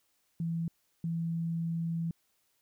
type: tone bursts at uneven times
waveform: sine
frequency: 166.2 Hz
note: E3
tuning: 15 cents sharp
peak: -30 dBFS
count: 2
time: 0.4-0.68 / 1.04-2.11 s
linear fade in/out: 2 ms
effects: white hiss -74 dBFS RMS until 2.61 s